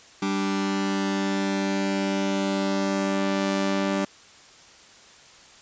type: tone pair together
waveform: sawtooth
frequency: 195.85 / 293.7 Hz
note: G3 / D4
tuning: -1 / 0 cents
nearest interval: perfect fifth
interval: 701 cents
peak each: -21 / -23 dBFS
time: 0.22-4.05 s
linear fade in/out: 5 ms
effects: white hiss -50 dBFS RMS until 5.61 s + resampled to 16000 Hz